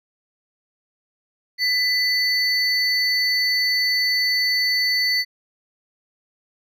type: tone pair together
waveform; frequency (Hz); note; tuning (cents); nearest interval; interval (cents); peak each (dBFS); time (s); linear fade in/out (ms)
triangle; 2000 / 4490; B6 / C#8; +21 / +21; octave + major second; 1400; -19; 1.58-5.25; 50
effects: none